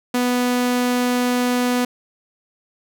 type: tone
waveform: sawtooth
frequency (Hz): 246.9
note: B3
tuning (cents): 0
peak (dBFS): -13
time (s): 0.14-1.85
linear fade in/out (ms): 5
effects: none